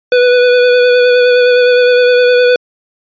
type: tone with vibrato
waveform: square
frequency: 493.9 Hz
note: B4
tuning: in tune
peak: -6 dBFS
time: 0.12-2.56 s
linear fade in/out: 2 ms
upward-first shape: sine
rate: 9.7 Hz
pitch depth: 17 cents each way
effects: resampled to 11025 Hz